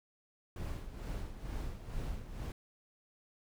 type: noise with tremolo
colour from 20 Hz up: brown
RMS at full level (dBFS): -38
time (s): 0.56-2.52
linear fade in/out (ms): 2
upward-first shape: sine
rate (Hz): 2.2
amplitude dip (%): 65
effects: none